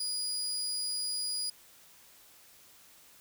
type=tone; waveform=30% pulse; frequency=4900 Hz; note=D#8; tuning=27 cents flat; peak=-29 dBFS; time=0-1.5 s; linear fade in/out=5 ms; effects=white hiss -58 dBFS RMS until 3.2 s